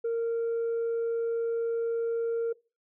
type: tone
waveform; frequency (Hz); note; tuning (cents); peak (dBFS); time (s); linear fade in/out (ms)
sine; 461.9; A#4; -16; -24; 0.04-2.53; 10
effects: noise-tail reverb RT60 0.3 s tail -22 dB re dry + tanh soft clip ceiling -25 dBFS